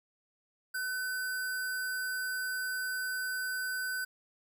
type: tone with sample-and-hold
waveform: sine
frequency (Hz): 1510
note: F#6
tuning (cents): +35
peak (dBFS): -32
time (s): 0.74-4.05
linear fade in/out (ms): 10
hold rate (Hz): 6300
effects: none